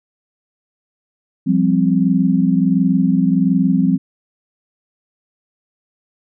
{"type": "chord", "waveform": "sine", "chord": "F suspended second", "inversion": "none", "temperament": "equal", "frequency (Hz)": [174.61, 196, 261.6], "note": ["F3", "G3", "C4"], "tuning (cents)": [0, 0, 0], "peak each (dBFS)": -16, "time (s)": [1.46, 3.98], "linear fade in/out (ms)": 20, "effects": []}